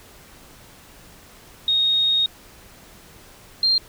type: tone pair in turn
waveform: sine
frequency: 3729 / 4186 Hz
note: A#7 / C8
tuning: 0 / 0 cents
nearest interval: major second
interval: 200 cents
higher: second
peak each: -16 / -15 dBFS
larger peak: second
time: 1.68-2.26 / 3.63-3.78 s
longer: first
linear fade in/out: 2 ms
effects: pink hiss -47 dBFS RMS until 3.88 s